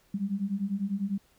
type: beating tone pair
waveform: sine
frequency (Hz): 191.8 / 201.8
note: G3 / G#3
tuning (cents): -37 / -49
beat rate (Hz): 10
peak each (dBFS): -32 / -30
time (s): 0.14-1.18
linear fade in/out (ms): 5
effects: pink hiss -65 dBFS RMS until 1.38 s